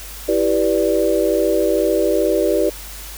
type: chord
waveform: sine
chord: E minor seventh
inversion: none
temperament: equal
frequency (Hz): 329.6 / 392 / 493.9 / 587.3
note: E4 / G4 / B4 / D5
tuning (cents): 0 / 0 / 0 / 0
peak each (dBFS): -20 / -19 / -20 / -19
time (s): 0.28-2.7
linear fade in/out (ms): 10
effects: added 50 Hz sine -35 dBFS peak until 3.17 s + white hiss -35 dBFS RMS until 3.17 s